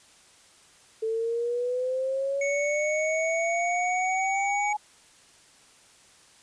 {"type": "exponential sweep", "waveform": "sine", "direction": "up", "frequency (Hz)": [440.6, 843], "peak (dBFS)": -25, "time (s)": [1.02, 4.77], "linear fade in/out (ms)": 10}
{"type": "tone with pitch glide", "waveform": "square", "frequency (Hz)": [2217, 2251], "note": ["C#7", "C#7"], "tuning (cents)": [0, 26], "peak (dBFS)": -29, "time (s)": [2.41, 4.73], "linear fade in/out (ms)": 5, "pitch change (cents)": 26, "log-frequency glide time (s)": [2.72, 4.46]}
{"effects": ["white hiss -56 dBFS RMS until 6.42 s", "resampled to 22050 Hz"]}